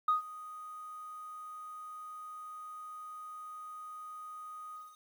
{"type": "tone with ADSR envelope", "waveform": "sine", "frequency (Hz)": 1244.5, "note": "D#6", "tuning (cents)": 0, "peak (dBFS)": -22, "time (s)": [0.08, 4.98], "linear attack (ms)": 5, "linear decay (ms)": 130, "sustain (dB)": -21, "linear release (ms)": 220, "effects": ["tanh soft clip ceiling -21 dBFS", "10-bit"]}